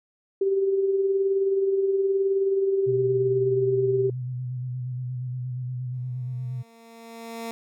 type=tone with tremolo; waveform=sine; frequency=390 Hz; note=G4; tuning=9 cents flat; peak=-18 dBFS; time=0.41-4.1 s; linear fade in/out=5 ms; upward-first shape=sine; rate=19 Hz; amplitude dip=40%
type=tone with vibrato; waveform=sine; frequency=125.7 Hz; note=B2; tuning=31 cents sharp; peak=-28 dBFS; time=2.86-6.63 s; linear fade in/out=20 ms; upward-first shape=square; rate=8.5 Hz; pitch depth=29 cents each way
type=tone with exponential growth; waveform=15% pulse; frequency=229.1 Hz; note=A#3; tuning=30 cents flat; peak=-24 dBFS; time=5.94-7.51 s; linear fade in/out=0 ms; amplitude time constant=340 ms
effects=none